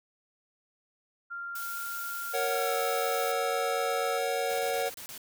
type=tone with pitch glide; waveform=sine; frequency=1391 to 1314.4 Hz; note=F6 to E6; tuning=-7 to -5 cents; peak=-35 dBFS; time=1.3-4.19 s; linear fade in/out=20 ms; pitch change=-98 cents; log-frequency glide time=2.48-2.77 s
type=noise; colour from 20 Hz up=blue; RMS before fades=-40 dBFS; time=1.55-3.32 s; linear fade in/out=5 ms
type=chord; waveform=square; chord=F# major; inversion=first; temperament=equal; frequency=466.2 / 554.4 / 740 Hz; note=A#4 / C#5 / F#5; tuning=0 / 0 / 0 cents; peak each=-33 dBFS; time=2.33-4.9 s; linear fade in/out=20 ms
type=noise bursts; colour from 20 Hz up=white; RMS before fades=-43 dBFS; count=6; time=4.5-5.178 s; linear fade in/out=0 ms; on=88 ms; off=30 ms
effects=none